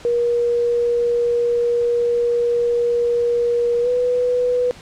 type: tone with pitch glide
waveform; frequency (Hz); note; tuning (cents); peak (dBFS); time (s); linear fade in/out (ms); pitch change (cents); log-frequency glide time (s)
sine; 476.6 to 493.7; A#4 to B4; +38 to -1; -15; 0.05-4.71; 0; +61; 3.82-3.88
effects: pink hiss -42 dBFS RMS until 4.81 s + low-pass 7000 Hz 12 dB/octave